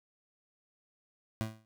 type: tone with exponential decay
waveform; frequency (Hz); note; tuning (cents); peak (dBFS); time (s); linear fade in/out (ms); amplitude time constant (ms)
25% pulse; 110; A2; 0; -25; 1.41-1.65; 0; 51
effects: none